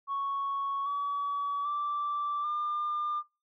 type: tone with pitch steps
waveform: sine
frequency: 1108.7 / 1138.6 / 1169.2 / 1200.7 Hz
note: C#6 / C#6 / D6 / D6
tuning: 0 / +46 / -8 / +38 cents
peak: -28 dBFS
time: 0.07-3.23 s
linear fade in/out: 50 ms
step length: 790 ms
effects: noise-tail reverb RT60 0.3 s tail -24 dB re dry + tanh soft clip ceiling -26 dBFS